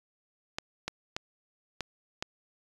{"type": "clicks", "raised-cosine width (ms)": 0.2, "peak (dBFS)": -15, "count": 5, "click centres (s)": [0.585, 0.88, 1.165, 1.807, 2.225], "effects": ["resampled to 24000 Hz"]}